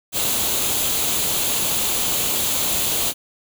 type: noise with comb filter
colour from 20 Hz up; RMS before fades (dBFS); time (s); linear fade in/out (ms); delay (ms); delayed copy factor
white; -21; 0.12-3.14; 50; 0.28; +0.5
effects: none